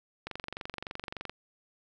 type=click train; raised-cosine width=0.3 ms; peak=-21 dBFS; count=25; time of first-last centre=0.27-1.296 s; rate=23.4 Hz; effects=none